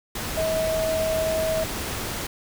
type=tone in noise; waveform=sine; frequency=640 Hz; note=D#5; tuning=49 cents sharp; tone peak=-22 dBFS; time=0.37-1.64 s; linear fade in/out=5 ms; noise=pink; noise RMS=-30 dBFS; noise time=0.15-2.27 s; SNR=+5 dB; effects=none